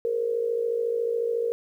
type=tone with amplitude modulation; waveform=sine; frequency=466.2 Hz; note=A#4; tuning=in tune; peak=-20 dBFS; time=0.05-1.52 s; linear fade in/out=0 ms; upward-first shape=sine; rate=54 Hz; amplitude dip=70%; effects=10-bit